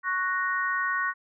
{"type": "chord", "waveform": "sine", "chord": "F# major", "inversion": "second", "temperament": "equal", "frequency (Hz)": [1108.7, 1480, 1864.7], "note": ["C#6", "F#6", "A#6"], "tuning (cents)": [0, 0, 0], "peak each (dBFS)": -29, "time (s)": [0.03, 1.14], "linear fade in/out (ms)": 50, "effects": []}